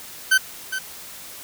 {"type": "tone with echo", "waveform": "40% pulse", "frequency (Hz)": 1534, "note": "G6", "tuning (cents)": -38, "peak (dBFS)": -12, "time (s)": [0.31, 0.38], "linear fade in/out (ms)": 10, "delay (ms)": 410, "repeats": 1, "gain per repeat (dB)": -11, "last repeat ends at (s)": 0.79, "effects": ["white hiss -39 dBFS RMS until 1.43 s"]}